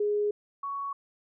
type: tone pair in turn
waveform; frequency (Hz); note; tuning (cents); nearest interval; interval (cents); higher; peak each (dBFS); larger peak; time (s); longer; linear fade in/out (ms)
sine; 415.3 / 1117.1; G#4 / C#6; 0 / +13; octave + perfect fourth; 1713; second; -24 / -31; first; 0-0.31 / 0.63-0.93; first; 5
effects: none